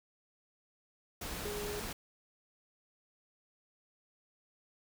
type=tone in noise; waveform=sine; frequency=414.3 Hz; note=G#4; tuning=4 cents flat; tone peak=-39 dBFS; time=1.45-1.8 s; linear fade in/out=5 ms; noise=pink; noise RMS=-41 dBFS; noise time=1.21-1.93 s; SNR=-1 dB; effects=none